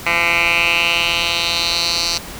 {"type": "tone with band-pass filter sweep", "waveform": "10% pulse", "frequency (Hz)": 170, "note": "F3", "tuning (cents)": -46, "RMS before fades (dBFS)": -17, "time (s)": [0.06, 2.18], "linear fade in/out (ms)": 5, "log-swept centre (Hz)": [2000, 4900], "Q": 3.6, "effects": ["pink hiss -32 dBFS RMS until 2.39 s"]}